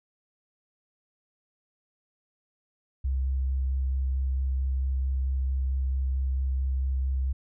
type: tone with vibrato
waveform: sine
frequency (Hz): 66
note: C2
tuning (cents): +16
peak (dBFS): -24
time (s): 3.04-7.33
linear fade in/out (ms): 10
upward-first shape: square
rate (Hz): 4.5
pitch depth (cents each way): 9
effects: none